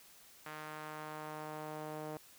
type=tone with band-pass filter sweep; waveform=sawtooth; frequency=153.7 Hz; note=D#3; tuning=21 cents flat; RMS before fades=-45 dBFS; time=0.46-2.17 s; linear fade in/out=2 ms; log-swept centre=1500 to 600 Hz; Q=1.2; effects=white hiss -60 dBFS RMS until 2.38 s